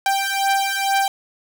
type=beating tone pair; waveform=sawtooth; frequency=784 / 786.2 Hz; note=G5 / G5; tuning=0 / +5 cents; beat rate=2.2 Hz; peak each=-17 dBFS; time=0.06-1.08 s; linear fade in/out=2 ms; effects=none